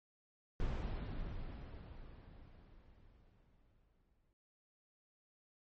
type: noise with exponential decay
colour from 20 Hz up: brown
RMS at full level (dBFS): -37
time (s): 0.6-4.33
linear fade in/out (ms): 1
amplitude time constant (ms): 810
effects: low-pass 4000 Hz 12 dB/octave + MP3 32 kbps